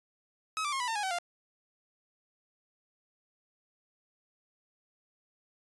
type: tone with pitch steps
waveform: sawtooth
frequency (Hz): 1279 / 1172.8 / 1075.5 / 986.2 / 904.4 / 829.3 / 760.5 / 697.4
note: D#6 / D6 / C6 / B5 / A5 / G#5 / F#5 / F5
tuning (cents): +47 / -3 / +47 / -3 / +47 / -3 / +47 / -3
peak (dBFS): -27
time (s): 0.57-1.186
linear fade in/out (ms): 0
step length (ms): 77
effects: resampled to 24000 Hz